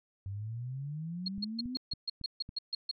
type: exponential sweep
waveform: sine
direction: up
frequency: 95.3 to 261.6 Hz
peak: -36 dBFS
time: 0.26-1.77 s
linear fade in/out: 0 ms
type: tone bursts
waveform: sine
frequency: 4285 Hz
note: C8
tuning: 40 cents sharp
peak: -31 dBFS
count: 11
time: 1.26-2.913 s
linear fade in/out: 5 ms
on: 23 ms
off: 140 ms
type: click train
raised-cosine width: 5 ms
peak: -33 dBFS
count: 5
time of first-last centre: 1.38-2.491 s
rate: 3.6 Hz
effects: none